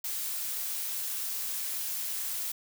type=noise; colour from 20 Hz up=blue; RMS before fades=-34 dBFS; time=0.04-2.52 s; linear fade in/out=5 ms; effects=none